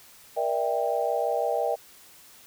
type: chord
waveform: sine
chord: E half-diminished seventh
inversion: second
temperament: just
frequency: 474.7 / 593.3 / 659.3 / 791.1 Hz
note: Bb4 / D5 / E5 / G5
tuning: +31 / +18 / 0 / +16 cents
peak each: -29 dBFS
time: 0.36-1.76 s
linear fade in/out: 20 ms
effects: white hiss -52 dBFS RMS until 2.46 s